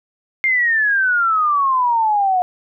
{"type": "exponential sweep", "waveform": "sine", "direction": "down", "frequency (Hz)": [2130, 717], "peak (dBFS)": -13, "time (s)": [0.44, 2.42], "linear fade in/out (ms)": 0, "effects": []}